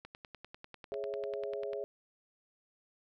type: click train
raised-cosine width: 0.3 ms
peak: -31 dBFS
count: 18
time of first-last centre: 0.05-1.733 s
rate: 10.1 Hz
type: chord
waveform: sine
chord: C# minor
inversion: second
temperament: equal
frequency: 415.3 / 554.4 / 659.3 Hz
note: G#4 / C#5 / E5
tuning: 0 / 0 / 0 cents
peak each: -38 / -40 / -43 dBFS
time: 0.92-1.84 s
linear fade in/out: 0 ms
effects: none